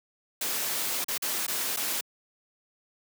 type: noise with dropouts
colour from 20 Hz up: white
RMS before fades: -30 dBFS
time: 0.41-2.01 s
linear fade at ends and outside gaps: 5 ms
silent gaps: 1.044-1.083 / 1.179-1.221 / 1.467-1.479 / 1.764-1.77 s
effects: high-pass 200 Hz 12 dB/octave